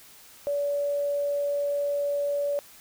sine tone, 573 Hz, D5, 43 cents flat, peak -24 dBFS, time 0.47-2.59 s, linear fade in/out 0 ms, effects white hiss -51 dBFS RMS until 2.8 s

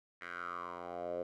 10% pulse tone with band-pass filter sweep, 87.6 Hz, F2, 6 cents sharp, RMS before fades -42 dBFS, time 0.21-1.23 s, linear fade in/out 5 ms, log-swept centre 1800 to 530 Hz, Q 5.7, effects none

